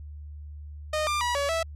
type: tone with pitch steps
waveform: sawtooth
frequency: 615 / 1193 / 969 / 566 / 656 Hz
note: D#5 / D6 / B5 / C#5 / E5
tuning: -20 / +27 / -33 / +36 / -9 cents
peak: -21 dBFS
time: 0.93-1.63 s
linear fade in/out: 5 ms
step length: 140 ms
effects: added 74 Hz sine -38 dBFS peak until 1.75 s + low-pass 9000 Hz 12 dB/octave